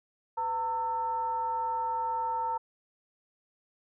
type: tone with frequency modulation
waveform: sine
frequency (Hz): 911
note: A#5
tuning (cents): -40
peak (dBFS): -28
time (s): 0.37-2.58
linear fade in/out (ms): 10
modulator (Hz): 411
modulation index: 0.44
effects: none